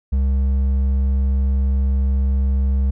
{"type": "tone with hard clipping", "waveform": "triangle", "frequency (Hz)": 67.2, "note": "C2", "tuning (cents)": 47, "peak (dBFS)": -16, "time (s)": [0.12, 2.91], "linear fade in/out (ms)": 10, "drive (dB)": 8, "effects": []}